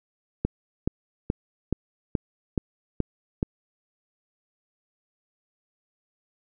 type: click train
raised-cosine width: 3 ms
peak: -10 dBFS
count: 8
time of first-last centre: 0.45-3.429 s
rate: 2.35 Hz
effects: none